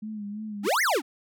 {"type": "tone with vibrato", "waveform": "sine", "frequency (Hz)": 210, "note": "G#3", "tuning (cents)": 19, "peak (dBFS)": -32, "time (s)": [0.02, 0.68], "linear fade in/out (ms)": 10, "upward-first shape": "sine", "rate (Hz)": 3, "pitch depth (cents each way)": 61}
{"type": "exponential two-way sweep", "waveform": "square", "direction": "up then down", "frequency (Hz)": [237.4, 2217, 237.4], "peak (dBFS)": -22, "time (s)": [0.63, 1.02], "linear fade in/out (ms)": 50, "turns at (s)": 0.82}
{"effects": []}